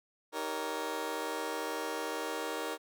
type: chord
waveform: 20% pulse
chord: Eb dominant seventh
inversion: none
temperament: just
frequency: 311.1 / 388.9 / 466.7 / 560 Hz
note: Eb4 / G4 / Bb4 / Db5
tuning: 0 / -14 / +2 / +18 cents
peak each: -36 / -37 / -33 / -37 dBFS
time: 0.32-2.78 s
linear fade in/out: 50 ms
effects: none